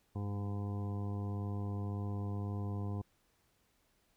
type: harmonic tone with a mistuned harmonic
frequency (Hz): 101.7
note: G#2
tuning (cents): -36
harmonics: 1 / 2 / 3 / 4 / 5 / 7 / 8 / 9 / 10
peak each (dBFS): -36 / -43 / -48 / -50 / -54 / -54 / -58 / -59 / -55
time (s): 0.15-3.02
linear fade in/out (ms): 10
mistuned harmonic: 1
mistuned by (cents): -37
effects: pink hiss -74 dBFS RMS until 4.16 s